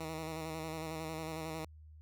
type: tone with vibrato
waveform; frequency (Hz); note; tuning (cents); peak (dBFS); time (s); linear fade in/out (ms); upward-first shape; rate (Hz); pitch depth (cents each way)
10% pulse; 159.3; D#3; +41; -31; 0-1.65; 5; square; 11; 29
effects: added 77 Hz sine -52 dBFS peak until 2.01 s